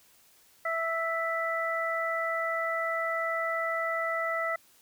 harmonic tone, 659.3 Hz, E5, in tune, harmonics 1 / 2 / 3, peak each -32 / -32 / -32 dBFS, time 0.65-4.56 s, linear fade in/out 5 ms, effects white hiss -61 dBFS RMS until 4.81 s

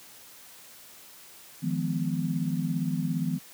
sine chord, F half-diminished seventh, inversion third, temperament just, 157.15 / 174.61 / 209.5 / 251.4 Hz, Eb3 / F3 / Ab3 / Cb4, +18 / 0 / +15 / +31 cents, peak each -30 / -30 / -35 / -32 dBFS, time 1.62-3.39 s, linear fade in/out 20 ms, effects white hiss -50 dBFS RMS until 3.53 s + high-pass 80 Hz 12 dB/octave

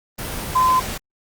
sine tone in noise, 1027 Hz, C6, 33 cents flat, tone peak -13 dBFS, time 0.55-0.8 s, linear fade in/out 10 ms, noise pink, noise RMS -28 dBFS, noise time 0.18-0.98 s, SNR +12 dB, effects Opus 24 kbps

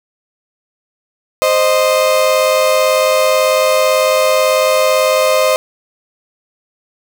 35% pulse tone pair together, 521.9 / 620 Hz, C5 / D#5, -4 / -6 cents, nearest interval minor third, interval 298 cents, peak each -11 dBFS, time 1.42-5.56 s, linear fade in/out 0 ms, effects none

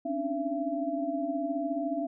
sine tone cluster, 266.3 / 280.7 / 299.9 / 674 Hz, C4 / C#4 / D4 / E5, +31 / +22 / +36 / +38 cents, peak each -37 / -34 / -35 / -32 dBFS, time 0.05-2.07 s, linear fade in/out 10 ms, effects none

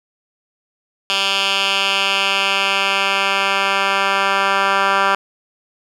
10% pulse tone with band-pass filter sweep, 196 Hz, G3, in tune, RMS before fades -17 dBFS, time 1.1-5.15 s, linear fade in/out 0 ms, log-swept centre 3300 to 1600 Hz, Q 2, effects none

